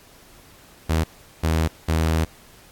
sawtooth tone bursts at uneven times, 80.3 Hz, E2, 45 cents flat, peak -14 dBFS, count 3, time 0.89-1.04 / 1.43-1.68 / 1.88-2.25 s, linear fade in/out 10 ms, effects pink hiss -50 dBFS RMS until 2.71 s + AAC 64 kbps

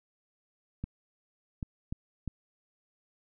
clicks, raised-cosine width 5 ms, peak -22 dBFS, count 4, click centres 0.84 / 1.628 / 1.925 / 2.277 s, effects none

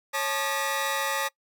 sawtooth tone cluster, 550 / 872 / 1213 / 1926 Hz, C#5 / A5 / D#6 / B6, -14 / -16 / -44 / -44 cents, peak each -28 dBFS, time 0.13-1.29 s, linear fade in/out 20 ms, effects noise-tail reverb RT60 0.1 s tail -23 dB re dry

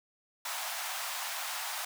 pink high-pass noise, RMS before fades -37 dBFS, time 0.45-1.85 s, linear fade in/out 5 ms, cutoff 680 Hz, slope 48 dB/octave, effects none

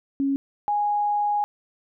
sine tone pair in turn, 275.4 / 827.4 Hz, C#4 / G#5, -11 / -7 cents, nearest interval octave + perfect fifth, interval 1904 cents, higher second, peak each -20 dBFS, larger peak neither, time 0.2-0.36 / 0.68-1.44 s, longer second, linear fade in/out 0 ms, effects none

